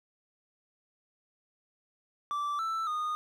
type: tone with pitch steps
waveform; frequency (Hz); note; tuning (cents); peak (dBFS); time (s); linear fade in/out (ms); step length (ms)
triangle; 1166 / 1325 / 1230; D6 / E6 / D#6; -13 / +9 / -20; -28; 2.31-3.15; 0; 280
effects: none